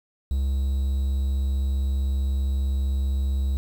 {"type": "tone", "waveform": "triangle", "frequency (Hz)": 67.7, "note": "C#2", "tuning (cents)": -40, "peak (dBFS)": -19, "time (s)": [0.31, 3.57], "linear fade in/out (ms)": 0, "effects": ["8-bit"]}